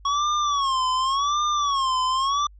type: tone with vibrato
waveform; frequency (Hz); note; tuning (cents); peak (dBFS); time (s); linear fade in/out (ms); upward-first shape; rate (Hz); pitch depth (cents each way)
square; 1108.7; C#6; 0; -21; 0.05-2.47; 5; sine; 0.89; 140
effects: added 50 Hz sine -45 dBFS peak until 2.59 s + resampled to 16000 Hz